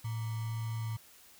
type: tone with sample-and-hold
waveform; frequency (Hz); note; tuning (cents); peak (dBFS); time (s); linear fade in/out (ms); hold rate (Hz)
sine; 112.3; A2; +36; -33; 0.04-0.97; 10; 1050
effects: white hiss -58 dBFS RMS until 1.39 s